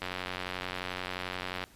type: click train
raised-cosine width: 0.3 ms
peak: -18 dBFS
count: 149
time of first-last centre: 0.02-1.639 s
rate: 91.4 Hz
effects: pink hiss -58 dBFS RMS until 1.75 s + resampled to 32000 Hz